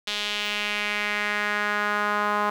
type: tone with band-pass filter sweep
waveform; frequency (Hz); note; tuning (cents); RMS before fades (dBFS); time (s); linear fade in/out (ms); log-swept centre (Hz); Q
sawtooth; 207.7; G#3; 0; -26; 0.07-2.5; 5; 3500 to 1100; 2.4
effects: 8-bit